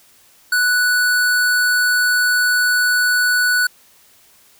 square tone, 1480 Hz, F#6, in tune, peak -14 dBFS, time 0.52-3.67 s, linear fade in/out 5 ms, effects white hiss -51 dBFS RMS until 4.59 s

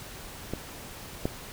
clicks, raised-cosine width 2 ms, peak -17 / -13 dBFS, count 2, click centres 0.536 / 1.255 s, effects pink hiss -43 dBFS RMS until 1.52 s

